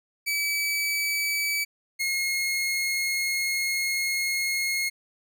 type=tone pair in turn; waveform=sawtooth; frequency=2295 / 2157 Hz; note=D7 / C#7; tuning=-40 / -48 cents; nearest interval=minor second; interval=108 cents; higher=first; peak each=-21 dBFS; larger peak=neither; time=0.26-1.65 / 1.99-4.9 s; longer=second; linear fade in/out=20 ms; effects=none